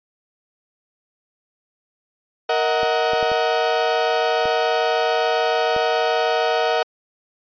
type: chord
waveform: 35% pulse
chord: D# minor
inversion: second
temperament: equal with one note detuned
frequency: 466.2 / 633.1 / 740 Hz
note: A#4 / D#5 / F#5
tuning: 0 / +30 / 0 cents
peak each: -20 dBFS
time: 2.49-6.83 s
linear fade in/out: 5 ms
type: clicks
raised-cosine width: 2 ms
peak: -19 dBFS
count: 6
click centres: 2.832 / 3.134 / 3.228 / 3.317 / 4.456 / 5.764 s
effects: resampled to 11025 Hz